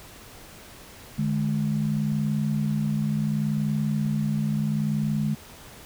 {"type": "tone pair together", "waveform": "sine", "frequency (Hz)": [149.9, 210.6], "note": ["D3", "G#3"], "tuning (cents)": [36, 24], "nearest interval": "tritone", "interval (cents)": 588, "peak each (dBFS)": -25, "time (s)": [1.18, 5.35], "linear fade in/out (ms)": 10, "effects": ["pink hiss -46 dBFS RMS until 5.85 s"]}